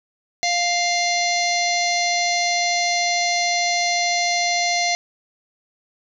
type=harmonic tone with a mistuned harmonic; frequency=698.5 Hz; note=F5; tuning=in tune; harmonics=1 / 3 / 4 / 5 / 6 / 7 / 8 / 9 / 10; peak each=-22 / -23 / -35 / -33 / -25 / -34 / -32 / -27 / -37 dBFS; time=0.43-4.95 s; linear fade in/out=0 ms; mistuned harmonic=9; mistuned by=-57 cents; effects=none